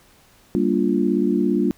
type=chord; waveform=sine; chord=G minor seventh; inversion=none; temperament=equal with one note detuned; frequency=196 / 233.1 / 291 / 349.2 Hz; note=G3 / Bb3 / D4 / F4; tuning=0 / 0 / -16 / 0 cents; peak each=-22 dBFS; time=0.55-1.71 s; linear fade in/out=0 ms; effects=pink hiss -54 dBFS RMS until 1.77 s